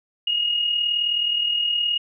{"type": "tone with amplitude modulation", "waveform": "sine", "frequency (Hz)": 2868, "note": "F7", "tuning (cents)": 45, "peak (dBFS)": -17, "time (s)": [0.27, 1.98], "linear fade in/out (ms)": 5, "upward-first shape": "sine", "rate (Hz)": 39.1, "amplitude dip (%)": 50, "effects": []}